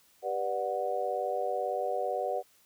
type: chord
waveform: sine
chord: G major seventh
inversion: none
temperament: just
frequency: 392 / 490 / 588 / 735 Hz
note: G4 / B4 / D5 / F#5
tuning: 0 / -14 / +2 / -12 cents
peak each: -38 / -34 / -34 / -33 dBFS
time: 0.22-2.43 s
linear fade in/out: 50 ms
effects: white hiss -64 dBFS RMS until 2.65 s